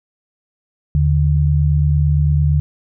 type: tone pair together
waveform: sine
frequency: 78.34 / 147.2 Hz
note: D#2 / D3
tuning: +12 / +4 cents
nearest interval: major seventh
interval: 1092 cents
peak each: -14 dBFS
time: 0.95-2.6 s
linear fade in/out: 0 ms
effects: none